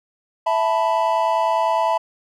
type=chord; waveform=triangle; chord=E suspended fourth; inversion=none; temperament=just; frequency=659.3 / 879 / 988.9 Hz; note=E5 / A5 / B5; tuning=0 / -2 / +2 cents; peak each=-19 dBFS; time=0.46-1.98 s; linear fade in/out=10 ms; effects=none